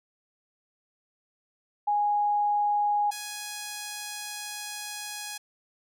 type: tone pair in turn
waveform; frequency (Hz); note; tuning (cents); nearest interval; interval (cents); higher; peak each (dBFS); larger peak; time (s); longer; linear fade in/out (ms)
sine / 5% pulse; 827 / 833.2; G#5 / G#5; -8 / +5; unison; 13; second; -22 / -23; first; 1.87-3.11 / 3.11-5.38; second; 10
effects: none